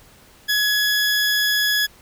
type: tone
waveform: 20% pulse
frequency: 1685 Hz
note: G#6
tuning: 25 cents sharp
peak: -12 dBFS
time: 0.48-1.87 s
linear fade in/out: 20 ms
effects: pink hiss -50 dBFS RMS until 2.01 s